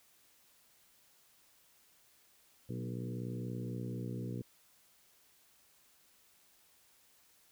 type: harmonic tone with a mistuned harmonic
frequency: 60.5 Hz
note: B1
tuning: 35 cents flat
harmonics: 2 / 3 / 4 / 5 / 6 / 7 / 8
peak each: -40 / -44 / -46 / -48 / -50 / -51 / -52 dBFS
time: 2.69-4.42 s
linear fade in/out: 5 ms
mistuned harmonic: 3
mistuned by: +34 cents
effects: white hiss -67 dBFS RMS until 7.51 s